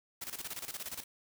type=noise with tremolo; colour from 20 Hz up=white; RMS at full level=-40 dBFS; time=0.21-1.04 s; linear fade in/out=10 ms; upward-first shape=square; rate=17 Hz; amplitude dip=75%; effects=none